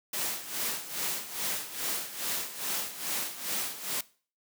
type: noise with tremolo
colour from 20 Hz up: white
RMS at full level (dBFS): -31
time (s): 0.13-4.01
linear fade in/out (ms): 5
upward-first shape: sine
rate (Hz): 2.4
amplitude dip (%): 75
effects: noise-tail reverb RT60 0.4 s tail -20 dB re dry + high-pass 150 Hz 12 dB/octave